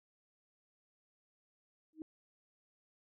sine tone with exponential growth, 314.3 Hz, D#4, 18 cents sharp, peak -37 dBFS, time 1.93-2.02 s, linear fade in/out 1 ms, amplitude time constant 19 ms, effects none

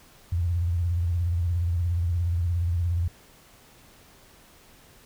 sine tone with vibrato, 86.2 Hz, F2, 22 cents flat, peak -22 dBFS, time 0.32-3.08 s, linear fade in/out 5 ms, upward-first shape triangle, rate 17 Hz, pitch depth 110 cents each way, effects pink hiss -54 dBFS RMS until 5.05 s

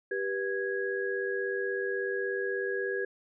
sine tone cluster, 391.1 / 487.5 / 1656 Hz, G4 / B4 / G#6, -4 / -23 / -5 cents, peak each -32 / -35 / -34 dBFS, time 0.11-3.05 s, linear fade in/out 5 ms, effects none

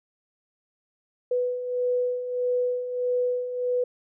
sine beating tone pair, 493.9 / 495.5 Hz, B4 / B4, 0 / +6 cents, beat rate 1.6 Hz, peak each -31 / -24 dBFS, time 1.31-3.84 s, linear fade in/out 5 ms, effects none

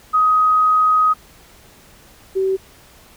sine tone pair in turn, 1257 / 382.7 Hz, D#6 / G4, +17 / -42 cents, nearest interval octave + major sixth, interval 2059 cents, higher first, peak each -11 / -15 dBFS, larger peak first, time 0.13-1.14 / 2.35-2.57 s, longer first, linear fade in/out 20 ms, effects pink hiss -47 dBFS RMS until 3.16 s

